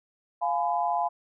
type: chord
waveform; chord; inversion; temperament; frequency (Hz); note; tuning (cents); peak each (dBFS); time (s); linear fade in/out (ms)
sine; F diminished; none; just; 698.5 / 838.1 / 1005.8; F5 / Ab5 / Cb6; 0 / +16 / +31; -27 / -28 / -30; 0.41-1.09; 20
effects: none